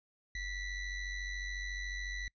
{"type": "ring-modulated tone", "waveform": "square", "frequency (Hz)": 1000, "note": "B5", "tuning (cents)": 21, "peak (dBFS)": -35, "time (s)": [0.35, 2.28], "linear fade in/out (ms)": 2, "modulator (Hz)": 953, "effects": ["noise-tail reverb RT60 0.1 s tail -26 dB re dry", "resampled to 16000 Hz"]}